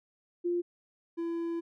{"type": "tone pair in turn", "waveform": ["sine", "triangle"], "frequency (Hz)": [349.2, 336], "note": ["F4", "E4"], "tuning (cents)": [0, 33], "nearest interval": "minor second", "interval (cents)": 67, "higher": "first", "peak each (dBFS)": [-27, -29], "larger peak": "first", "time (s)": [[0.44, 0.62], [1.17, 1.61]], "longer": "second", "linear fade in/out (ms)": 20, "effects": []}